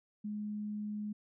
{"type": "tone", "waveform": "sine", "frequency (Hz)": 209.7, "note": "G#3", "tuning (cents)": 17, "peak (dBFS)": -36, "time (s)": [0.24, 1.13], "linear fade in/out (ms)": 10, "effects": []}